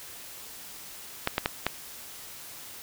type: clicks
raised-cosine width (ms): 0.3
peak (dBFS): -8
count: 4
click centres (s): 1.274 / 1.381 / 1.459 / 1.666
effects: white hiss -44 dBFS RMS until 2.82 s